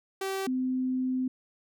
sawtooth / sine tone pair in turn, 386.2 / 256.9 Hz, G4 / C4, -26 / -32 cents, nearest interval perfect fifth, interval 706 cents, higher first, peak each -26 dBFS, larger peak neither, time 0.21-0.47 / 0.47-1.28 s, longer second, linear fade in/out 5 ms, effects none

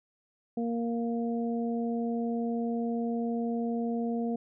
harmonic tone, 233.1 Hz, A#3, in tune, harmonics 1 / 2 / 3, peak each -29 / -35 / -39 dBFS, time 0.57-4.36 s, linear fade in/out 5 ms, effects none

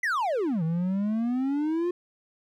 triangle exponential two-way sweep, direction down then up, 2060 to 158.1 to 359.9 Hz, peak -22 dBFS, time 0.03-1.91 s, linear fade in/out 5 ms, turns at 0.63 s, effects none

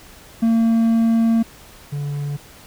triangle tone pair in turn, 227.6 / 144.11 Hz, A#3 / D3, -41 / -32 cents, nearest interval minor sixth, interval 791 cents, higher first, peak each -11 / -20 dBFS, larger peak first, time 0.42-1.43 / 1.92-2.37 s, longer first, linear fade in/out 10 ms, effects pink hiss -44 dBFS RMS until 2.66 s

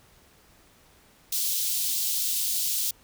white high-pass noise, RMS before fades -27 dBFS, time 1.32-2.91 s, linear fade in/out 5 ms, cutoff 3400 Hz, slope 24 dB/octave, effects pink hiss -58 dBFS RMS until 3.03 s

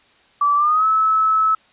sine tone with pitch glide, 1158 to 1299.8 Hz, D6 to E6, -25 to -25 cents, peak -13 dBFS, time 0.41-1.55 s, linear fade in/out 5 ms, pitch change +200 cents, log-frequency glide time 0.56-0.86 s, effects white hiss -54 dBFS RMS until 1.72 s + resampled to 8000 Hz

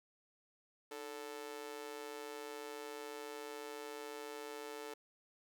sawtooth tone with amplitude modulation, 440 Hz, A4, in tune, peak -37 dBFS, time 0.91-4.94 s, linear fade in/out 5 ms, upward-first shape sine, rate 134 Hz, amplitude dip 90%, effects none

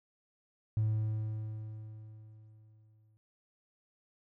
triangle tone with exponential decay, 108.5 Hz, A2, 24 cents flat, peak -23 dBFS, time 0.77-3.17 s, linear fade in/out 0 ms, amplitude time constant 520 ms, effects tanh soft clip ceiling -23 dBFS

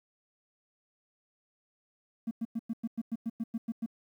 triangle tone bursts, 227.6 Hz, A#3, 41 cents flat, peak -26 dBFS, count 12, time 2.27-3.862 s, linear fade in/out 10 ms, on 41 ms, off 100 ms, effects tanh soft clip ceiling -27 dBFS + 11-bit

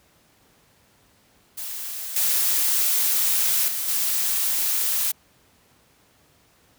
blue noise with level steps, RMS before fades -32 / -21 / -27 / -23 dBFS, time 1.57-5.12 s, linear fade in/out 10 ms, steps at 2.16 / 3.68 / 3.88 s, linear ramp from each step 2 ms, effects pink hiss -59 dBFS RMS until 6.78 s + high-pass 60 Hz 12 dB/octave

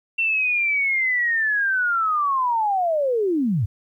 sine linear sweep, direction down, 2712 to 87.31 Hz, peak -18 dBFS, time 0.18-3.66 s, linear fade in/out 10 ms, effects 10-bit

